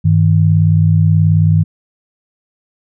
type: tone pair together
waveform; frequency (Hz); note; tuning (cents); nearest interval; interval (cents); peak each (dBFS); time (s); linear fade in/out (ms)
sine; 99.36 / 158; G2 / D#3; +24 / +27; minor sixth; 803; -10; 0.04-1.64; 20
effects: none